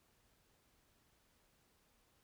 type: silence
effects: pink hiss -74 dBFS RMS until 2.23 s